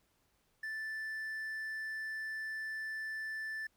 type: tone with quantisation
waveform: triangle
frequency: 1760 Hz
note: A6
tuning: in tune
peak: -36 dBFS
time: 0.63-3.67 s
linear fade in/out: 5 ms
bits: 11
effects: pink hiss -75 dBFS RMS until 3.76 s